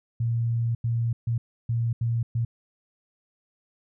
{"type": "tone bursts at uneven times", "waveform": "sine", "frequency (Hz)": 116.54, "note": "A#2", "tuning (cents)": 0, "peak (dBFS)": -22, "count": 6, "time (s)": [[0.2, 0.75], [0.84, 1.13], [1.27, 1.38], [1.69, 1.93], [2.01, 2.23], [2.35, 2.45]], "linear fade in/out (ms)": 5, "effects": []}